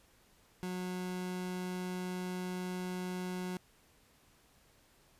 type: tone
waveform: 30% pulse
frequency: 182.2 Hz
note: F#3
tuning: 26 cents flat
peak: -34 dBFS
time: 0.63-3.57 s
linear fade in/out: 0 ms
effects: pink hiss -66 dBFS RMS until 5.19 s + resampled to 32000 Hz